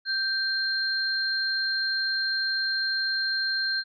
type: tone pair together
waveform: sine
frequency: 1568 / 4186 Hz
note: G6 / C8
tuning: 0 / 0 cents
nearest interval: octave + perfect fourth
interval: 1700 cents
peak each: -27 dBFS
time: 0.05-3.84 s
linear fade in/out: 50 ms
effects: none